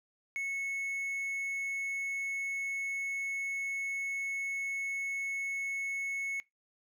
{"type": "tone", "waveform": "triangle", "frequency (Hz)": 2199, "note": "C#7", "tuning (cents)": -14, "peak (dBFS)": -31, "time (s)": [0.36, 6.4], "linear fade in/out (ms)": 0, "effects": ["noise-tail reverb RT60 0.2 s tail -22 dB re dry"]}